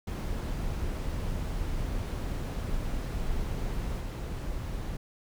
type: noise with level steps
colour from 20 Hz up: brown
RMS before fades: -32 / -34 dBFS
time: 0.07-4.97 s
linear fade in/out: 5 ms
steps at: 3.99 s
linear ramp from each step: 20 ms
effects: none